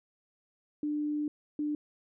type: tone bursts at uneven times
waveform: sine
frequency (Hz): 297.7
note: D4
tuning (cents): +24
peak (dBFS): -29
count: 2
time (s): 0.83-1.28 / 1.59-1.75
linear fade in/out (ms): 2
effects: none